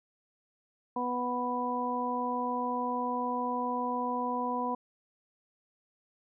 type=harmonic tone; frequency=246.9 Hz; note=B3; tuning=in tune; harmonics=1 / 2 / 3 / 4; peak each=-35 / -37 / -37 / -32 dBFS; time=0.96-4.75 s; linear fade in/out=5 ms; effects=none